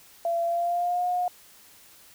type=tone with pitch glide; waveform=sine; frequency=679 to 718.1 Hz; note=F5 to F5; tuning=-49 to +48 cents; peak=-23 dBFS; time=0.25-1.28 s; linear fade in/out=2 ms; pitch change=+97 cents; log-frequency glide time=0.44-1.05 s; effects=white hiss -53 dBFS RMS until 2.14 s